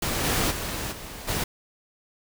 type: noise with level steps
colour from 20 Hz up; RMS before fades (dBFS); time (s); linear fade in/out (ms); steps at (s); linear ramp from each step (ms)
pink; -27 / -24 / -31 / -39 / -27; 0.02-1.44; 5; 0.23 / 0.5 / 0.91 / 1.27; 20
effects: none